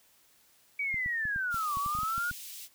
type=linear two-way sweep; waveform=sine; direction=down then up; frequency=2290 to 1108.7 to 1456 Hz; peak=-29 dBFS; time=0.79-2.31 s; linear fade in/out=5 ms; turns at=1.77 s
type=clicks; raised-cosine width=5 ms; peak=-31 dBFS; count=12; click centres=0.943 / 1.061 / 1.254 / 1.361 / 1.544 / 1.771 / 1.862 / 1.951 / 1.988 / 2.033 / 2.18 / 2.313 s
type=high-pass noise; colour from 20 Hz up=white; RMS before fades=-44 dBFS; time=1.5-2.69 s; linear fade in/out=50 ms; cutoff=2500 Hz; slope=24 dB/octave
effects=white hiss -64 dBFS RMS until 2.74 s